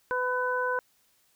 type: harmonic tone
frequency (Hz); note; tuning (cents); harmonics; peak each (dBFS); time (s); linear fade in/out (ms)
501; B4; +25; 1 / 2 / 3; -30 / -30 / -30; 0.11-0.79; 0
effects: white hiss -67 dBFS RMS until 1.35 s